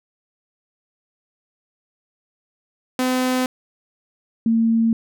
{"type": "tone pair in turn", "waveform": ["sawtooth", "sine"], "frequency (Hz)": [255, 227.2], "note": ["C4", "A#3"], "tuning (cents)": [-44, -44], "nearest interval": "major second", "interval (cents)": 200, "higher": "first", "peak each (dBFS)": -14, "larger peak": "neither", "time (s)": [[2.99, 3.46], [4.46, 4.93]], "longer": "neither", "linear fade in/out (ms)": 2, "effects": []}